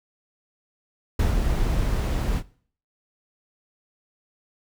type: noise with ADSR envelope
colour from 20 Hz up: brown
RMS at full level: -19 dBFS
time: 1.19-2.43 s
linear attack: 5 ms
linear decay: 140 ms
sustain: -4 dB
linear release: 62 ms
effects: noise-tail reverb RT60 0.5 s tail -20 dB re dry